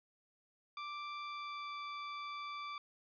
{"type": "tone with pitch glide", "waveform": "sawtooth", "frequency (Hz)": [1174.7, 1166.6], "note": ["D6", "D6"], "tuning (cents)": [0, -12], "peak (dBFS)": -38, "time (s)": [0.77, 2.78], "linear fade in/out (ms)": 2, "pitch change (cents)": -12, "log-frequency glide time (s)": [1.23, 1.77], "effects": ["resampled to 11025 Hz"]}